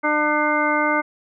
harmonic tone, 300.2 Hz, D4, 38 cents sharp, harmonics 1 / 2 / 3 / 4 / 5 / 7, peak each -24 / -24 / -24 / -24 / -24 / -24 dBFS, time 0.03-1.02 s, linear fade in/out 20 ms, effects none

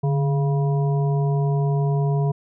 harmonic tone with a mistuned harmonic, 138.59 Hz, C#3, in tune, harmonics 1 / 3 / 5 / 7, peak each -18 / -28 / -32 / -35 dBFS, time 0.03-2.32 s, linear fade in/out 10 ms, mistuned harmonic 1, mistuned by +75 cents, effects none

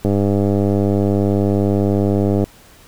click train, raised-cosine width 2 ms, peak -4 dBFS, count 240, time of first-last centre 0.05-2.44 s, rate 100 Hz, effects pink hiss -46 dBFS RMS until 2.87 s

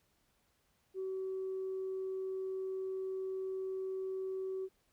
sine tone, 379.4 Hz, F#4, 43 cents sharp, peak -35 dBFS, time 0.94-4.69 s, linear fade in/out 50 ms, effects tanh soft clip ceiling -32 dBFS + pink hiss -75 dBFS RMS until 4.92 s

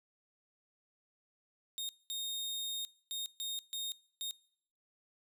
sawtooth tone bursts at uneven times, 3700 Hz, A#7, 14 cents flat, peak -34 dBFS, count 6, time 1.78-1.89 / 2.1-2.85 / 3.11-3.26 / 3.4-3.59 / 3.73-3.92 / 4.21-4.31 s, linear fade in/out 0 ms, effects noise-tail reverb RT60 0.7 s tail -25 dB re dry

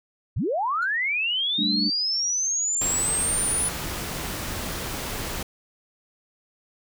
sine linear sweep, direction up, 61 to 9956 Hz, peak -22 dBFS, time 0.36-3.69 s, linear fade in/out 10 ms
triangle tone with exponential decay, 1393 Hz, F6, 5 cents flat, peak -23 dBFS, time 0.82-0.9 s, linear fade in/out 5 ms, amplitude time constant 16 ms
sine chord, G suspended second, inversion none, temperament just, 196 / 220.5 / 294 Hz, G3 / A3 / D4, 0 / +4 / +2 cents, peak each -28 dBFS, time 1.58-1.9 s, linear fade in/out 10 ms
pink noise, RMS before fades -31 dBFS, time 2.81-5.43 s, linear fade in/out 5 ms
effects none

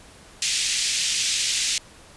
white band-pass noise, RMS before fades -24 dBFS, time 0.42-1.78 s, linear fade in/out 2 ms, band 2300 to 7500 Hz, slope 24 dB/octave, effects pink hiss -48 dBFS RMS until 2.16 s + resampled to 24000 Hz

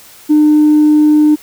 triangle tone with tanh clipping, 302.1 Hz, D4, 49 cents sharp, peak -5 dBFS, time 0.29-1.36 s, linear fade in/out 20 ms, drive 5 dB, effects white hiss -39 dBFS RMS until 1.42 s

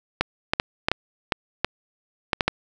clicks, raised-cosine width 0.3 ms, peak -3 dBFS, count 10, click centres 0.21 / 0.535 / 0.599 / 0.885 / 0.916 / 1.322 / 1.646 / 2.332 / 2.408 / 2.48 s, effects none

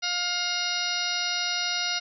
harmonic tone with a mistuned harmonic, 708 Hz, F5, 23 cents sharp, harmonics 1 / 2 / 3 / 4 / 5 / 6 / 7 / 8, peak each -37 / -33 / -34 / -33 / -33 / -34 / -33 / -34 dBFS, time 0.02-2 s, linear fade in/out 20 ms, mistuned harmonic 5, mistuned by +100 cents, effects none

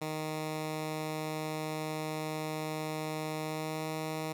10% pulse tone with pitch glide, 155.56 to 157.19 Hz, D#3 to D#3, 0 to +18 cents, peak -26 dBFS, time 0.01-4.33 s, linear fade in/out 10 ms, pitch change +18 cents, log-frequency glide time 3.4-3.87 s, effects none

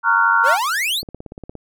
sine chord, Gb major seventh, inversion first, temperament just, 925 / 1110 / 1387.5 / 1480 Hz, Bb5 / Db6 / F6 / Gb6, -14 / +2 / -12 / 0 cents, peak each -18 / -21 / -15 / -19 dBFS, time 0.03-0.58 s, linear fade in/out 50 ms
45% pulse exponential sweep, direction up, 466.2 to 4699 Hz, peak -18 dBFS, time 0.43-1.03 s, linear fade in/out 50 ms
click train, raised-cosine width 2 ms, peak -20 dBFS, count 10, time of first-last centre 1.03-1.553 s, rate 17.2 Hz
effects none

